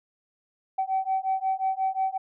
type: beating tone pair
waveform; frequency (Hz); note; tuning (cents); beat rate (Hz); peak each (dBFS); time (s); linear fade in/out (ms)
sine; 762 / 767.6; G5 / G5; -49 / -37; 5.6; -26; 0.78-2.18; 10
effects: tanh soft clip ceiling -18 dBFS